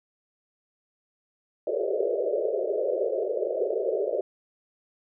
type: band-pass noise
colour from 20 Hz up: pink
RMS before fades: -27 dBFS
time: 1.67-4.21 s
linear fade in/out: 2 ms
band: 370 to 630 Hz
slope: 96 dB/octave
effects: none